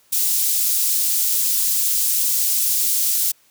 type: high-pass noise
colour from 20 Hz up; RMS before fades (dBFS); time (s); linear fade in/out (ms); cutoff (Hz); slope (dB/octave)
white; -19; 0.12-3.32; 10; 5700; 12
effects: white hiss -57 dBFS RMS until 3.5 s + high-pass 60 Hz 12 dB/octave